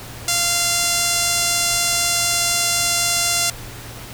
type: tone with band-pass filter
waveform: sawtooth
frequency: 692 Hz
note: F5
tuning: 16 cents flat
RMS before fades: -19 dBFS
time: 0.28-3.5 s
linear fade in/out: 2 ms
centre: 7300 Hz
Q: 1.2
effects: added 116 Hz sine -38 dBFS peak until 4.13 s + pink hiss -36 dBFS RMS until 4.13 s